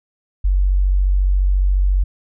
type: tone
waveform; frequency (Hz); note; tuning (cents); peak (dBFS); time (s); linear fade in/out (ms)
sine; 47.17; F#1; +34; -12; 0.44-2.04; 10
effects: none